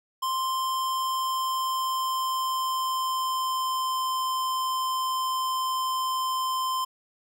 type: tone with pitch glide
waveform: square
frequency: 1046.5 to 1038.1 Hz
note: C6 to C6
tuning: 0 to -14 cents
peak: -26 dBFS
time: 0.22-6.85 s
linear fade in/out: 10 ms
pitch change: -14 cents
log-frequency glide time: 0.94-4 s
effects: none